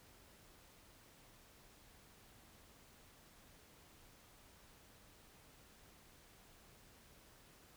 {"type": "silence", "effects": ["pink hiss -64 dBFS RMS until 7.76 s"]}